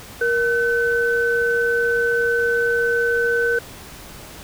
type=tone pair together; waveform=sine; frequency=470 / 1517.8 Hz; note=A#4 / F#6; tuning=+14 / +44 cents; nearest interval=octave + minor sixth; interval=2030 cents; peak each=-19 / -19 dBFS; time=0.21-3.59 s; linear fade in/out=5 ms; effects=pink hiss -39 dBFS RMS until 4.43 s